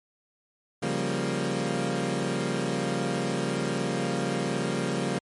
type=chord; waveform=20% pulse; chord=G half-diminished seventh; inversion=second; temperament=equal; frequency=138.59 / 174.61 / 196 / 233.1 Hz; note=Db3 / F3 / G3 / Bb3; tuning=0 / 0 / 0 / 0 cents; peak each=-27 dBFS; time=0.82-5.19 s; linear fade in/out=10 ms; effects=MP3 48 kbps